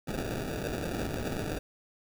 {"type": "noise with sample-and-hold", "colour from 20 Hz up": "white", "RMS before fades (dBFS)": -34, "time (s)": [0.07, 1.59], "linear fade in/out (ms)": 10, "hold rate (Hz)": 1050, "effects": []}